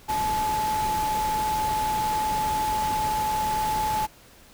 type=tone in noise; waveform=sine; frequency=861 Hz; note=A5; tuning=38 cents flat; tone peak=-23 dBFS; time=0.08-4.07 s; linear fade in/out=20 ms; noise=pink; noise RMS=-33 dBFS; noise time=0.08-4.07 s; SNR=+7 dB; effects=pink hiss -52 dBFS RMS until 4.53 s